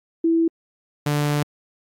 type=tone pair in turn; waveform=sine / sawtooth; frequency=330 / 147 Hz; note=E4 / D3; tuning=+2 / +2 cents; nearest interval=octave + major second; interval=1400 cents; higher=first; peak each=-15 dBFS; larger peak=neither; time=0.24-0.48 / 1.06-1.43 s; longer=second; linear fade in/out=5 ms; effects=AAC 64 kbps